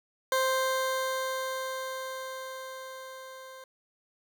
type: tone with level ramp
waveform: 20% pulse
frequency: 523.3 Hz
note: C5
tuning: in tune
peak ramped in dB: -19 to -40 dBFS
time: 0.32-3.64 s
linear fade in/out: 2 ms
effects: none